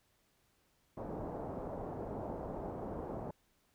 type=low-pass noise; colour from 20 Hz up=white; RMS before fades=-42 dBFS; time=0.97-3.31 s; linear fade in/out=5 ms; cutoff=760 Hz; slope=24 dB/octave; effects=pink hiss -74 dBFS RMS until 3.74 s